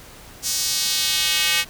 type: tone with high-pass filter sweep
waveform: square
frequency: 170.4 Hz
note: F3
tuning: 42 cents flat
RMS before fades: -21 dBFS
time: 0.42-1.65 s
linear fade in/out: 50 ms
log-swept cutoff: 6000 to 2400 Hz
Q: 1.6
effects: pink hiss -43 dBFS RMS until 1.69 s